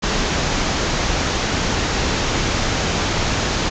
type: low-pass noise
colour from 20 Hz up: pink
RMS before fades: -20 dBFS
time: 0.02-3.7 s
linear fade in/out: 20 ms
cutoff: 7100 Hz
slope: 96 dB/octave
effects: none